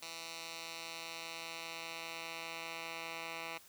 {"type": "tone with band-pass filter sweep", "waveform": "10% pulse", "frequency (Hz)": 165, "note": "E3", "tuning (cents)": 2, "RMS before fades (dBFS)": -45, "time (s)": [0.02, 3.58], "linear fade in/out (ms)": 5, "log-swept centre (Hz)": [4500, 2300], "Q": 1.1, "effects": ["white hiss -60 dBFS RMS until 3.68 s"]}